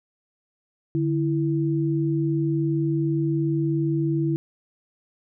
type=tone pair together; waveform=sine; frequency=146.83 / 329.6 Hz; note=D3 / E4; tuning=0 / 0 cents; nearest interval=octave + major second; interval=1400 cents; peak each=-23 dBFS; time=0.95-4.36 s; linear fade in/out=0 ms; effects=none